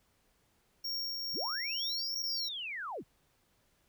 square tone with tremolo, 5540 Hz, F8, 15 cents flat, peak -34 dBFS, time 0.84-2.49 s, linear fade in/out 10 ms, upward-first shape triangle, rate 2.2 Hz, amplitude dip 30%
sine linear two-way sweep, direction up then down, 64.2 to 5800 to 64.2 Hz, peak -37 dBFS, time 1.33-3.04 s, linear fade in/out 50 ms, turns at 2.19 s
effects pink hiss -72 dBFS RMS until 3.88 s

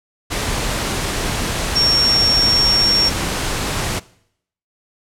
sine tone in noise, 5520 Hz, F8, 21 cents flat, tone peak -12 dBFS, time 1.75-3.1 s, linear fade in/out 20 ms, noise pink, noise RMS -21 dBFS, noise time 0.3-4 s, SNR +6 dB, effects noise-tail reverb RT60 0.7 s tail -21 dB re dry + low-pass 10000 Hz 12 dB/octave

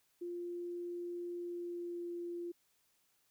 sine tone with pitch glide, 349.2 to 346.2 Hz, F4 to F4, 0 to -15 cents, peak -39 dBFS, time 0.21-2.52 s, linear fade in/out 10 ms, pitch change -15 cents, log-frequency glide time 1.37-2.13 s, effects white hiss -75 dBFS RMS until 3.3 s

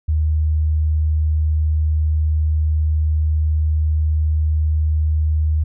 sine tone, 77.3 Hz, D#2, 11 cents flat, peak -14 dBFS, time 0.08-5.64 s, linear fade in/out 10 ms, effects none

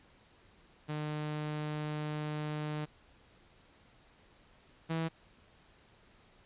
sawtooth tone pair in turn, 151.3 / 163 Hz, D#3 / E3, -48 / -19 cents, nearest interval minor second, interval 129 cents, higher second, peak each -31 / -28 dBFS, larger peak second, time 0.88-2.86 / 4.89-5.09 s, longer first, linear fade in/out 20 ms, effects pink hiss -63 dBFS RMS until 6.45 s + resampled to 8000 Hz

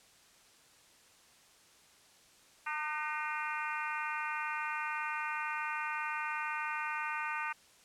harmonic tone with a mistuned harmonic, 303 Hz, D#4, 46 cents flat, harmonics 3 / 4 / 5 / 6 / 7 / 8 / 9, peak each -40 / -40 / -40 / -44 / -45 / -43 / -47 dBFS, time 2.66-7.53 s, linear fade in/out 10 ms, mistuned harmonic 6, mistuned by +49 cents, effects white hiss -62 dBFS RMS until 7.84 s + low-pass 9000 Hz 12 dB/octave

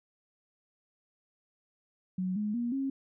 sine tone with pitch steps, 184.9 / 210 / 238.4 / 270.7 Hz, F#3 / G#3 / A#3 / C#4, -1 / +19 / +39 / -41 cents, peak -29 dBFS, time 2.18-2.9 s, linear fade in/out 5 ms, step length 180 ms, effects none

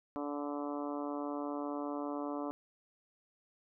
harmonic tone, 145.1 Hz, D3, 21 cents flat, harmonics 2 / 3 / 4 / 5 / 6 / 7 / 8 / 9, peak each -38 / -45 / -43 / -46 / -49 / -47 / -48 / -53 dBFS, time 0.16-2.51 s, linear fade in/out 0 ms, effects none

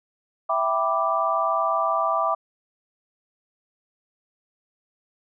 sine chord, E minor seventh, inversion none, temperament equal with one note detuned, 659.3 / 779.9 / 987.8 / 1174.7 Hz, E5 / G5 / B5 / D6, 0 / -9 / 0 / 0 cents, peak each -25 / -28 / -28 / -23 dBFS, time 0.49-2.35 s, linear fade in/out 10 ms, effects none

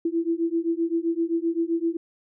sine beating tone pair, 329.6 / 337.3 Hz, E4 / E4, 0 / +40 cents, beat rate 7.7 Hz, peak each -25 dBFS, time 0.05-1.97 s, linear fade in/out 5 ms, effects none

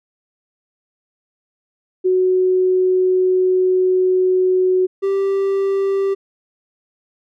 sine / triangle tone pair in turn, 370 / 391.4 Hz, F#4 / G4, 0 / -3 cents, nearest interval minor second, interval 97 cents, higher second, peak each -12 / -13 dBFS, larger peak first, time 2.04-4.87 / 5.02-6.15 s, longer first, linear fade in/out 20 ms, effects none

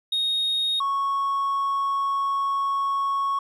triangle tone pair in turn, 3729 / 1105.1 Hz, A#7 / C#6, 0 / -6 cents, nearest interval octave + major sixth, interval 2106 cents, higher first, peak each -19 dBFS, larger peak neither, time 0.12-0.8 / 0.8-3.39 s, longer second, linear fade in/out 5 ms, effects tanh soft clip ceiling -16 dBFS + resampled to 32000 Hz

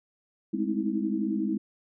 sine tone cluster, 205.1 / 216.9 / 259.2 / 313.1 / 324.3 Hz, G#3 / A3 / C4 / D#4 / E4, -21 / -25 / -16 / +11 / -28 cents, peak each -30 / -35 / -33 / -33 / -31 dBFS, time 0.53-1.58 s, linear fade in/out 10 ms, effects none

